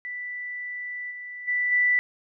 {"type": "tone with level steps", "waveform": "sine", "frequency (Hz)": 1975.5, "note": "B6", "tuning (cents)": 0, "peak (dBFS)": [-31, -35, -22, -18], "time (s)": [0.05, 1.99], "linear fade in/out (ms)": 0, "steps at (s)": [1.1, 1.47, 1.71], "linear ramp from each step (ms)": 20, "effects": []}